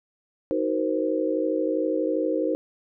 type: chord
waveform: sine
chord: C half-diminished seventh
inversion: first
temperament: just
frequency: 314 / 376.7 / 470.9 / 523.3 Hz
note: Eb4 / Gb4 / Bb4 / C5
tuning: +16 / +31 / +18 / 0 cents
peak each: -26 / -30 / -28 / -27 dBFS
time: 0.51-2.55 s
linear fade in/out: 0 ms
effects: none